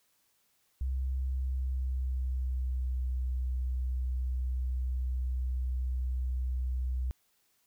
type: tone with pitch glide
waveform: sine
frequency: 65.2 to 63.12 Hz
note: C2 to B1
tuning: -5 to +38 cents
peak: -29 dBFS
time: 0.81-7.11 s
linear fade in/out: 0 ms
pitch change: -57 cents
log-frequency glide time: 1.23-3.05 s
effects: white hiss -72 dBFS RMS until 7.66 s